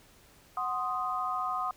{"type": "chord", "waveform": "sine", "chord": "C diminished", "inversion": "second", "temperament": "equal", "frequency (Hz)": [740, 1046.5, 1244.5], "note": ["Gb5", "C6", "Eb6"], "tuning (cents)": [0, 0, 0], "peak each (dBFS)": [-35, -35, -32], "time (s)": [0.57, 1.71], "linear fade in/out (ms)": 2, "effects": ["pink hiss -59 dBFS RMS until 1.76 s"]}